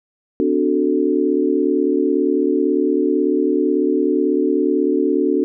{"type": "chord", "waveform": "sine", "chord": "D dominant seventh", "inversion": "third", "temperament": "equal with one note detuned", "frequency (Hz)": [255.7, 293.7, 370, 440], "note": ["C4", "D4", "F#4", "A4"], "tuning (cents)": [-40, 0, 0, 0], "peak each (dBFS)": [-22, -18, -19, -21], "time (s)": [0.4, 5.44], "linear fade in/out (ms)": 0, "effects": []}